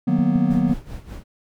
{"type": "chord", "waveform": "triangle", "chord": "B major seventh", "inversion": "first", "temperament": "equal with one note detuned", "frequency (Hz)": [153.69, 185, 233.1, 246.9], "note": ["D#3", "F#3", "A#3", "B3"], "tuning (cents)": [-21, 0, 0, 0], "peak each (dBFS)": [-22, -19, -20, -18], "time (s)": [0.07, 0.74], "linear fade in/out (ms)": 10}
{"type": "click train", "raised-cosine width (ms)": 5, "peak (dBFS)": -19, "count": 4, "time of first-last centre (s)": [0.19, 0.696], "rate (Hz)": 5.93}
{"type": "noise with tremolo", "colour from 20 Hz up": "brown", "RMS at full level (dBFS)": -32, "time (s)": [0.49, 1.24], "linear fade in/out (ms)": 20, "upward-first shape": "sine", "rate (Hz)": 5, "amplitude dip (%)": 75}
{"effects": []}